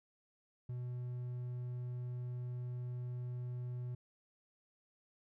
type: tone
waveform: triangle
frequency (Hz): 123.47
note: B2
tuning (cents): 0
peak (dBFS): -37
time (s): 0.69-3.95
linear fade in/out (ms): 5
effects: none